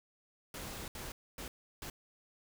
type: noise bursts at uneven times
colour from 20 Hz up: pink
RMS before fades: -44 dBFS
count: 4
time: 0.54-0.88 / 0.95-1.12 / 1.38-1.48 / 1.82-1.9 s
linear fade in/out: 2 ms
effects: none